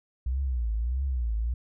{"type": "tone with vibrato", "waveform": "sine", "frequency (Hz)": 60.7, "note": "B1", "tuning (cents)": -29, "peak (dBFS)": -25, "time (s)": [0.26, 1.54], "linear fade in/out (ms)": 5, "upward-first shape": "triangle", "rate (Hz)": 1.6, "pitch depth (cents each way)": 230, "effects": []}